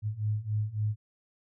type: beating tone pair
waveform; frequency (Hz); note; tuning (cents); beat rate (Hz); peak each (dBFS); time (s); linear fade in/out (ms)
sine; 104.5 / 108.1; G#2 / A2; +11 / -30; 3.6; -32 / -30; 0.02-0.96; 50
effects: none